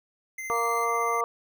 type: tone with tremolo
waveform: square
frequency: 2076 Hz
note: C7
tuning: 14 cents flat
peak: -33 dBFS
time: 0.38-1.21 s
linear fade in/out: 5 ms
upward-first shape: sine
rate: 16 Hz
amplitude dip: 25%
type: harmonic tone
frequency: 233.1 Hz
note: A#3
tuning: in tune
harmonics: 2 / 3 / 4 / 5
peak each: -30 / -32 / -32 / -26 dBFS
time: 0.5-1.24 s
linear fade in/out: 0 ms
type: tone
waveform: 5% pulse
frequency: 2093 Hz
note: C7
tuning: in tune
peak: -32 dBFS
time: 0.51-0.87 s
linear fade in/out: 50 ms
effects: none

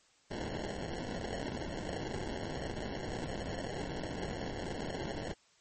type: noise with sample-and-hold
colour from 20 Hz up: white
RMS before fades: -39 dBFS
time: 0.3-5.34 s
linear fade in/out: 20 ms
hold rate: 1225 Hz
effects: white hiss -67 dBFS RMS until 5.6 s + MP3 32 kbps

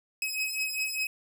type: beating tone pair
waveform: sawtooth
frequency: 2548 / 2553 Hz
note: D#7 / D#7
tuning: +41 / +44 cents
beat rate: 5 Hz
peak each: -29 dBFS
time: 0.22-1.07 s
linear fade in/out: 2 ms
effects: none

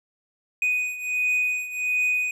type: beating tone pair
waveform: triangle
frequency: 2489 / 2490.4 Hz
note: D#7 / D#7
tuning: 0 / +1 cents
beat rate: 1.4 Hz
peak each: -22 / -26 dBFS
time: 0.62-2.31 s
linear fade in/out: 2 ms
effects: none

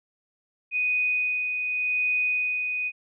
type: tone with tremolo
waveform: sine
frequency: 2489 Hz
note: D#7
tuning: in tune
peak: -21 dBFS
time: 0.71-2.92 s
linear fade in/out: 50 ms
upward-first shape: sine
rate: 0.87 Hz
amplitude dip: 40%
effects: none

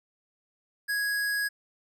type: tone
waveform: square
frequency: 1661.2 Hz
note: G#6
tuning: in tune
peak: -27 dBFS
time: 0.88-1.49 s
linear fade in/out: 20 ms
effects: none

